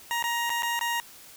20% pulse tone with dropouts, 941 Hz, A#5, 16 cents sharp, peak -21 dBFS, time 0.11-1 s, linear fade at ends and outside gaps 0 ms, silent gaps 0.225-0.24 / 0.495-0.502 / 0.623-0.631 / 0.792-0.811 s, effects white hiss -49 dBFS RMS until 1.36 s

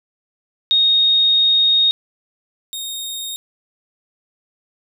sine / sawtooth tone pair in turn, 3723 / 3709 Hz, A#7 / A#7, -3 / -9 cents, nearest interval unison, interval 6 cents, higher first, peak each -11 / -22 dBFS, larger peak first, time 0.71-1.91 / 2.73-3.36 s, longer first, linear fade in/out 0 ms, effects none

